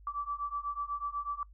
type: beating tone pair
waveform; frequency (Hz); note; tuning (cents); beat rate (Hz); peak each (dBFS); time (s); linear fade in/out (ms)
sine; 1154 / 1162.1; D6 / D6; -31 / -19; 8.1; -37 / -36; 0.07-1.43; 2
effects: noise-tail reverb RT60 0.1 s tail -24 dB re dry + added 50 Hz sine -52 dBFS peak until 1.53 s